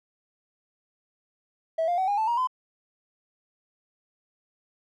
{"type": "tone with pitch steps", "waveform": "triangle", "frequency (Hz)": [650, 700.7, 755.3, 814.2, 877.7, 946.2, 1020], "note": ["E5", "F5", "F#5", "G#5", "A5", "A#5", "C6"], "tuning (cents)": [-24, 6, 35, -35, -5, 26, -44], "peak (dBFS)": -19, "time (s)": [1.78, 2.473], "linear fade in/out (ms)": 10, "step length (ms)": 99, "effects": ["tanh soft clip ceiling -19 dBFS"]}